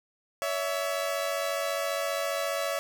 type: tone pair together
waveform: sawtooth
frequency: 564.5 / 659.3 Hz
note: C#5 / E5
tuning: +31 / 0 cents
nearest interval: minor third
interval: 269 cents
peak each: -27 dBFS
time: 0.42-2.79 s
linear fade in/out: 0 ms
effects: none